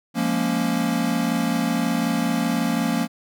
square chord, Bb minor seventh, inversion second, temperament equal, 174.61 / 207.7 / 233.1 / 277.2 Hz, F3 / Ab3 / Bb3 / Db4, 0 / 0 / 0 / 0 cents, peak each -27 / -30 / -24 / -27 dBFS, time 0.14-3.08 s, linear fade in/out 50 ms, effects none

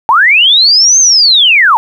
sine linear two-way sweep, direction up then down, 838 to 6420 to 838 Hz, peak -3 dBFS, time 0.09-1.77 s, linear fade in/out 0 ms, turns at 0.99 s, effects 7-bit

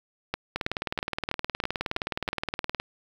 two click trains, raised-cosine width 0.3 ms, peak -11 / -12 dBFS, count 7 / 44, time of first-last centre 0.34-2.288 / 0.56-2.8 s, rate 3.08 / 19.2 Hz, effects 7-bit

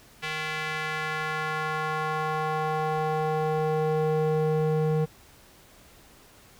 square tone with band-pass filter sweep, 155.56 Hz, D#3, in tune, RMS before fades -27 dBFS, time 0.22-5.06 s, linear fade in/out 20 ms, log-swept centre 2400 to 330 Hz, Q 1.5, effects pink hiss -54 dBFS RMS until 6.59 s

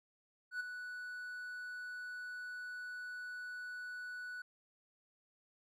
triangle tone with ADSR envelope, 1480 Hz, F#6, in tune, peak -33 dBFS, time 0.51-4.42 s, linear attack 92 ms, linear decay 11 ms, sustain -8 dB, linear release 5 ms, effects none

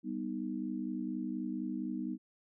sine chord, G augmented, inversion none, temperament equal, 196 / 246.9 / 311.1 Hz, G3 / B3 / D#4, 0 / 0 / 0 cents, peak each -40 / -38 / -39 dBFS, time 0.03-2.18 s, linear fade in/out 50 ms, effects none

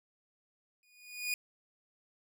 sawtooth tone with exponential growth, 2459 Hz, D#7, 21 cents flat, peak -26 dBFS, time 0.83-1.34 s, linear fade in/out 1 ms, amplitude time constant 110 ms, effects none

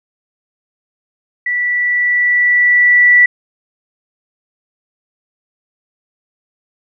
sine tone with level ramp, 1960 Hz, B6, 14 cents flat, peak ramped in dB -14 to -4 dBFS, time 1.46-3.26 s, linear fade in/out 5 ms, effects none

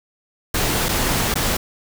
pink noise with dropouts, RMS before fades -20 dBFS, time 0.54-1.57 s, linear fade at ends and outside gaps 5 ms, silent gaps 0.886-0.889 / 1.341-1.355 s, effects none

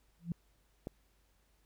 sine tone with exponential growth, 170 Hz, F3, 46 cents flat, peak -29 dBFS, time 0.19-0.32 s, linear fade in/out 2 ms, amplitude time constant 28 ms
click, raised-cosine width 2 ms, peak -26 dBFS, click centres 0.871 s
effects added 50 Hz sine -70 dBFS peak until 1.65 s + pink hiss -74 dBFS RMS until 1.65 s

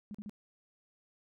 sine tone bursts, 207.7 Hz, G#3, in tune, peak -40 dBFS, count 3, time 0.11-0.295 s, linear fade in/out 0 ms, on 35 ms, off 40 ms, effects none

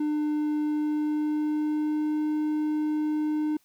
triangle tone with pitch glide, 300.6 to 304.4 Hz, D4 to D#4, +40 to -38 cents, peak -22 dBFS, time 0-3.57 s, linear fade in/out 5 ms, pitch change +22 cents, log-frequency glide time 0.6-2.26 s, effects white hiss -66 dBFS RMS until 3.64 s

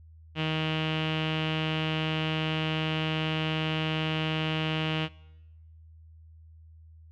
sawtooth tone with low-pass filter, 157.4 Hz, D#3, 20 cents sharp, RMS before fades -29 dBFS, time 0.35-5.09 s, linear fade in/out 50 ms, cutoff 2900 Hz, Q 5.5, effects noise-tail reverb RT60 1.0 s tail -23 dB re dry + added 80 Hz sine -49 dBFS peak until 7.11 s

